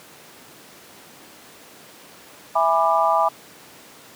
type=chord; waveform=sine; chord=E dominant seventh; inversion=none; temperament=just; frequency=659.3 / 824.1 / 988.9 / 1186.7 Hz; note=E5 / G#5 / B5 / D6; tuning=0 / -14 / +2 / +18 cents; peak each=-21 dBFS; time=2.55-3.29 s; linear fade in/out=10 ms; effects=pink hiss -45 dBFS RMS until 4.15 s + high-pass 200 Hz 12 dB/octave